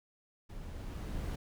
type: noise with level ramp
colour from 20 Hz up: brown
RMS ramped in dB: -46 to -36 dBFS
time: 0.49-1.36 s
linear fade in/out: 10 ms
effects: none